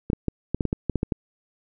clicks, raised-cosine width 3 ms, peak -10 dBFS, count 11, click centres 0.101 / 0.132 / 0.283 / 0.546 / 0.608 / 0.653 / 0.729 / 0.897 / 0.957 / 1.031 / 1.122 s, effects none

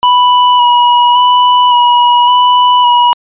square tone with vibrato, 979 Hz, B5, 15 cents flat, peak -5 dBFS, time 0.03-3.13 s, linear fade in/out 0 ms, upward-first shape square, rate 0.89 Hz, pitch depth 17 cents each way, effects resampled to 8000 Hz

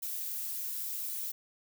violet noise with flanger, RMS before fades -37 dBFS, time 0.02-1.32 s, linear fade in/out 10 ms, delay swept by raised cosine 2 to 3.3 ms, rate 3.6 Hz, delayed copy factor +0.7, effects none

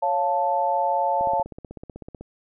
sine chord, Db augmented, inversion none, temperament equal, 554.4 / 698.5 / 880 Hz, Db5 / F5 / A5, 0 / 0 / 0 cents, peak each -26 / -25 / -22 dBFS, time 0.02-1.43 s, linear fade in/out 10 ms
click train, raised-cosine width 2 ms, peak -24 dBFS, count 17, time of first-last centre 1.21-2.21 s, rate 16 Hz
effects none

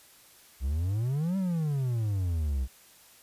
triangle exponential two-way sweep, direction up then down, 61.74 to 196.5 to 61.74 Hz, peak -24 dBFS, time 0.6-2.68 s, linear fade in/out 50 ms, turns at 1.37 s, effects white hiss -56 dBFS RMS until 3.22 s + resampled to 32000 Hz

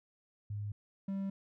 sine / triangle tone pair in turn, 103.4 / 195.19 Hz, G#2 / G3, -7 / -7 cents, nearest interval major seventh, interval 1100 cents, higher second, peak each -36 / -32 dBFS, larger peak second, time 0.5-0.72 / 1.08-1.3 s, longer neither, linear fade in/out 5 ms, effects none

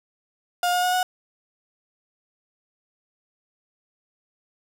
35% pulse tone with pitch steps, 710 / 717.8 / 725.8 / 733.8 Hz, F5 / F5 / F#5 / F#5, +28 / +47 / -34 / -15 cents, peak -18 dBFS, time 0.63-1.03 s, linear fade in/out 2 ms, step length 100 ms, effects none

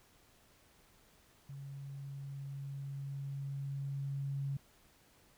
sine tone with level ramp, 138.59 Hz, C#3, in tune, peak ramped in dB -44 to -34 dBFS, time 1.49-4.57 s, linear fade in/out 5 ms, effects pink hiss -66 dBFS RMS until 5.37 s

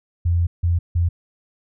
sine tone bursts at uneven times, 85.9 Hz, F2, 28 cents flat, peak -15 dBFS, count 3, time 0.25-0.47 / 0.63-0.79 / 0.95-1.09 s, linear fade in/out 10 ms, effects none

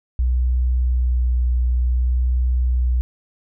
sine tone with vibrato, 61.74 Hz, B1, in tune, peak -15 dBFS, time 0.19-3.01 s, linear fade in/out 0 ms, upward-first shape sine, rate 0.56 Hz, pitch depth 14 cents each way, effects none

